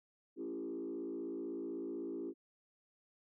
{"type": "tone with frequency modulation", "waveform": "sine", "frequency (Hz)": 336.9, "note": "E4", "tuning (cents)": 38, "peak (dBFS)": -38, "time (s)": [0.36, 2.34], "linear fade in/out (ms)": 50, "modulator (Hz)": 56, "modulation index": 1.3, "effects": ["tanh soft clip ceiling -34 dBFS"]}